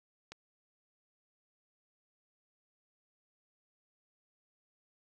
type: click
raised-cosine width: 0.2 ms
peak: -28 dBFS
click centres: 0.32 s
effects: none